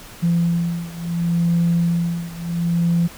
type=beating tone pair; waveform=sine; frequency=170.1 / 170.81 Hz; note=F3 / F3; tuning=-45 / -38 cents; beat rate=0.71 Hz; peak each=-18 / -20 dBFS; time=0.22-3.08 s; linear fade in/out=20 ms; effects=tanh soft clip ceiling -10 dBFS + pink hiss -40 dBFS RMS until 3.17 s